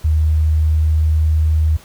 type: tone with pitch glide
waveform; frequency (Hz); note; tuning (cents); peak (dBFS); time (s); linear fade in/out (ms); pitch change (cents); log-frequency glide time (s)
sine; 77.78 to 78.28; D#2 to D#2; 0 to +11; -11; 0.04-1.77; 10; +11; 0.26-1.42
effects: pink hiss -44 dBFS RMS until 1.84 s